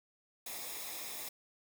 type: noise with comb filter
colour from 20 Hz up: white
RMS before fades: -43 dBFS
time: 0.46-1.29 s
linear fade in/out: 5 ms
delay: 0.67 ms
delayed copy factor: -0.6
effects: none